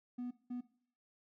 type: tone bursts at uneven times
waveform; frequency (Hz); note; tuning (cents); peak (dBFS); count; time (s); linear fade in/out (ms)
triangle; 246; B3; -7; -36; 2; 0.18-0.31 / 0.5-0.61; 10
effects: noise-tail reverb RT60 0.5 s tail -18 dB re dry + tanh soft clip ceiling -32 dBFS